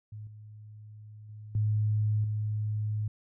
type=tone with level steps; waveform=sine; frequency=106.5 Hz; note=G#2; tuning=44 cents sharp; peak=-39 / -45 / -42 / -24 / -28 dBFS; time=0.12-3.08 s; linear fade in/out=5 ms; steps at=0.27 / 1.29 / 1.55 / 2.24 s; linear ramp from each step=2 ms; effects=none